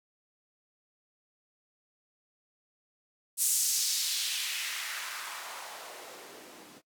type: noise with band-pass filter sweep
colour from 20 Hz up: blue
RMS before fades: -34 dBFS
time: 3.37-6.82 s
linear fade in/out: 50 ms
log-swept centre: 8800 to 220 Hz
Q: 1.5
effects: noise-tail reverb RT60 0.1 s tail -20 dB re dry